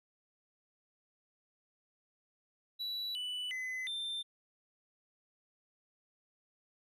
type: tone with pitch steps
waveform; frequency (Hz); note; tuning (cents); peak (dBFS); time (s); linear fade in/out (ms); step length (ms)
triangle; 3935 / 2975 / 2026 / 3576; B7 / F#7 / B6 / A7; -7 / +9 / +44 / +27; -35; 2.79-4.23; 20; 360
effects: none